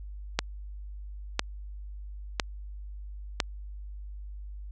click train, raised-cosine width 0.2 ms, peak -6 dBFS, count 4, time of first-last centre 0.39-3.402 s, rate 0.996 Hz, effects added 50 Hz sine -38 dBFS peak until 4.71 s + resampled to 24000 Hz

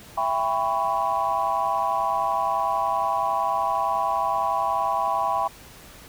sine chord, C# half-diminished seventh, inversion first, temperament just, 665.2 / 798.3 / 997.9 / 1108.7 Hz, E5 / G5 / B5 / C#6, +16 / +31 / +18 / 0 cents, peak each -28 / -25 / -25 / -27 dBFS, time 0.17-5.48 s, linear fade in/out 10 ms, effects tanh soft clip ceiling -12 dBFS + pink hiss -46 dBFS RMS until 6.08 s

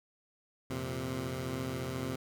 15% pulse chord, F suspended fourth, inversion none, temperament equal with one note detuned, 86.5 / 116.54 / 130.81 Hz, F2 / Bb2 / C3, -16 / 0 / 0 cents, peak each -36 / -36 / -30 dBFS, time 0.7-2.16 s, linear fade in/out 5 ms, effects none

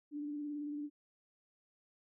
sine tone with vibrato, 293.7 Hz, D4, in tune, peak -38 dBFS, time 0.11-0.9 s, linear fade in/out 50 ms, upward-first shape square, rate 18 Hz, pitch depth 22 cents each way, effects none

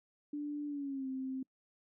sine tone with pitch glide, 293.3 to 262.8 Hz, D4 to C4, -2 to +8 cents, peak -36 dBFS, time 0.33-1.43 s, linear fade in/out 5 ms, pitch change -190 cents, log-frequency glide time 0.67-1.08 s, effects noise-tail reverb RT60 0.1 s tail -26 dB re dry

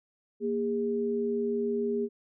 sine tone pair together, 234.7 / 408.4 Hz, A#3 / G#4, +12 / -29 cents, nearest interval minor seventh, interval 959 cents, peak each -31 / -28 dBFS, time 0.4-2.09 s, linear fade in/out 50 ms, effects none

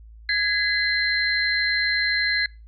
sine tone cluster, 1665 / 2033 / 4124 Hz, G#6 / B6 / C8, +4 / +50 / -26 cents, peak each -23 / -24 / -25 dBFS, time 0.29-2.46 s, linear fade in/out 2 ms, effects noise-tail reverb RT60 0.3 s tail -24 dB re dry + added 55 Hz sine -42 dBFS peak until 2.67 s

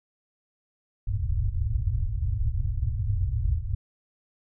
white low-pass noise, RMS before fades -26 dBFS, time 1.07-3.75 s, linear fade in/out 10 ms, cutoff 120 Hz, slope 96 dB/octave, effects none

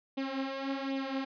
sawtooth tone with flanger, 270.4 Hz, C#4, 43 cents flat, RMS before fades -35 dBFS, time 0.17-1.25 s, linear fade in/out 10 ms, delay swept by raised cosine 0.31 to 5.51 ms, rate 1.3 Hz, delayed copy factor +0.7, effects resampled to 11025 Hz

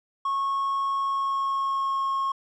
triangle tone with pitch glide, 1097 to 1085.7 Hz, C#6 to C#6, -18 to -36 cents, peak -21 dBFS, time 0.25-2.32 s, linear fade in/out 5 ms, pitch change -18 cents, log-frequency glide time 1-2.05 s, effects tanh soft clip ceiling -17 dBFS + resampled to 22050 Hz

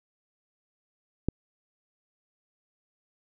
click, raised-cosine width 3 ms, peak -12 dBFS, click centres 1.286 s, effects none

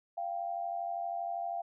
sine tone pair together, 691.4 / 784 Hz, F5 / G5, -18 / 0 cents, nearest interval major second, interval 218 cents, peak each -35 / -38 dBFS, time 0.17-1.62 s, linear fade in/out 10 ms, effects none

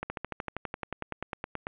slowing click train, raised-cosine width 0.5 ms, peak -18 dBFS, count 19, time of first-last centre 0.03-1.669 s, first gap 70 ms, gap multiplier 1.03, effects resampled to 8000 Hz + 9-bit

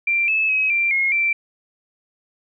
sine tone with pitch steps, 2363 / 2606 / 2549 / 2363 / 2156 / 2345 Hz, D7 / E7 / D#7 / D7 / C#7 / D7, +10 / -20 / +41 / +10 / -49 / -3 cents, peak -16 dBFS, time 0.07-1.33 s, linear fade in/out 5 ms, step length 210 ms, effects none

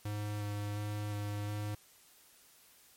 square tone with vibrato, 103.83 Hz, G#2, in tune, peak -36 dBFS, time 0.05-1.75 s, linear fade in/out 5 ms, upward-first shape square, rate 1.4 Hz, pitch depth 10 cents each way, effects white hiss -62 dBFS RMS until 2.96 s + MP3 64 kbps

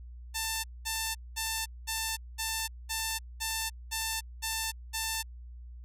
5% pulse tone bursts, 891 Hz, A5, 22 cents sharp, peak -19 dBFS, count 10, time 0.34-5.23 s, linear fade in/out 20 ms, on 300 ms, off 210 ms, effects added 60 Hz sine -43 dBFS peak until 5.84 s

